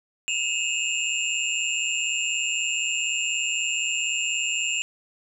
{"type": "tone cluster", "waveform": "sine", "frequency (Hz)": [2577, 2734, 2858, 7300], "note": ["E7", "F7", "F7", "A#8"], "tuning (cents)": [-40, -37, 39, -37], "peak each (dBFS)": -29, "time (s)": [0.28, 4.82], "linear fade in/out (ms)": 0, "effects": []}